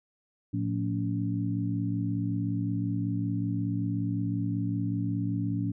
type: harmonic tone with a mistuned harmonic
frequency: 56.7 Hz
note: A#1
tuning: 47 cents flat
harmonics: 2 / 3 / 4 / 5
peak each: -30 / -33 / -38 / -32 dBFS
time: 0.53-5.72 s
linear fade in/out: 10 ms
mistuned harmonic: 3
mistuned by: +86 cents
effects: none